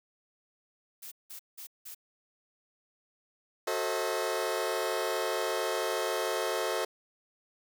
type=noise bursts; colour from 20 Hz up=blue; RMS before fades=-44 dBFS; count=4; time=1.02-1.948 s; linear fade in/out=10 ms; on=97 ms; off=180 ms
type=chord; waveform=sawtooth; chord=F# diminished seventh; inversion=none; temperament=just; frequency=370 / 444 / 532.8 / 639.4 Hz; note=F#4 / A4 / C5 / Eb5; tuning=0 / +16 / +31 / +47 cents; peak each=-32 / -30 / -31 / -31 dBFS; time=3.67-6.85 s; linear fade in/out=5 ms
effects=none